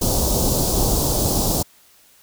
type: band-stop noise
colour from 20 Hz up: pink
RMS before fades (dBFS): -19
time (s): 0.01-1.63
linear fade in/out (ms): 10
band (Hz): 850 to 4500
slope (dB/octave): 24
effects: white hiss -53 dBFS RMS until 2.22 s